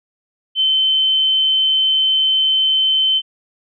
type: tone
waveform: sine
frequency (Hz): 3076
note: G7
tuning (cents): -33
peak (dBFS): -12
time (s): 0.55-3.22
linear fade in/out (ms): 50
effects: none